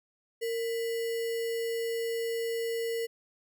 sine tone with sample-and-hold, 460 Hz, A#4, 23 cents flat, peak -29 dBFS, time 0.41-3.07 s, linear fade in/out 20 ms, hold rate 2450 Hz, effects none

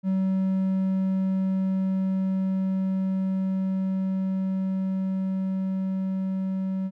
triangle tone with level ramp, 190 Hz, F#3, 46 cents sharp, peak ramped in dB -19 to -23 dBFS, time 0.03-6.91 s, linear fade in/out 50 ms, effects none

